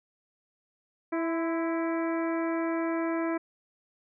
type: harmonic tone with a mistuned harmonic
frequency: 329.5 Hz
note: E4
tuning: 1 cent flat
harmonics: 1 / 2 / 3 / 4 / 5 / 6 / 7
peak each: -28 / -34 / -38 / -40 / -42 / -44 / -45 dBFS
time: 1.12-3.38 s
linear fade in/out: 10 ms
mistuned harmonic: 3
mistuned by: +35 cents
effects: none